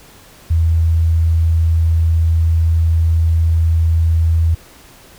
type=tone; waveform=sine; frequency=82 Hz; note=E2; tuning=9 cents flat; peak=-10 dBFS; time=0.5-4.55 s; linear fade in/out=10 ms; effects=pink hiss -43 dBFS RMS until 5.18 s